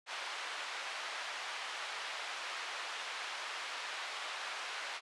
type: band-pass noise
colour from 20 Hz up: pink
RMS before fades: -42 dBFS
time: 0.06-5.01 s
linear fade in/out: 50 ms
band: 980 to 3900 Hz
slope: 12 dB/octave
effects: high-pass 400 Hz 12 dB/octave + resampled to 24000 Hz